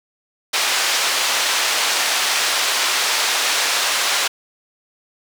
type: band-pass noise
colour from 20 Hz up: white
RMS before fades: -19 dBFS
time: 0.53-4.28 s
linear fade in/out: 10 ms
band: 630 to 5400 Hz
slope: 12 dB/octave
effects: none